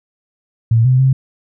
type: tone with pitch steps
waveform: sine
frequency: 114.2 / 128.5 / 132.6 Hz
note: A#2 / C3 / C3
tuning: -35 / -31 / +23 cents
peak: -8 dBFS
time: 0.71-1.13 s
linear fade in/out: 5 ms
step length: 140 ms
effects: none